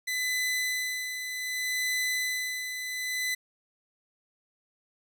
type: tone with tremolo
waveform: sawtooth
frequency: 2007 Hz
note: B6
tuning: 27 cents sharp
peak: -23 dBFS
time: 0.07-3.35 s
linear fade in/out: 10 ms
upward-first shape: sine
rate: 0.65 Hz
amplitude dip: 55%
effects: none